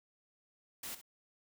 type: noise with echo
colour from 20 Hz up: white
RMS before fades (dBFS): -43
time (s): 0.83-0.95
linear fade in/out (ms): 5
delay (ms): 64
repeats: 1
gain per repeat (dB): -12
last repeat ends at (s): 1.014
effects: none